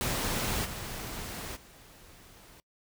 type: noise with level steps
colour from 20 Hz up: pink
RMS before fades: -31 / -39 / -54 dBFS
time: 0.01-2.6 s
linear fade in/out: 0 ms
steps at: 0.64 / 1.55 s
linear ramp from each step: 20 ms
effects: noise-tail reverb RT60 0.1 s tail -24 dB re dry